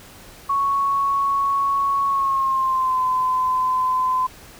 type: tone with pitch glide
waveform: sine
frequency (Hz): 1108.7 to 1022.6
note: C#6 to C6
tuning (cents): 0 to -40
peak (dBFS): -17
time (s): 0.49-4.27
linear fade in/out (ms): 10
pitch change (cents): -140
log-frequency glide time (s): 2.07-3.01
effects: pink hiss -44 dBFS RMS until 4.59 s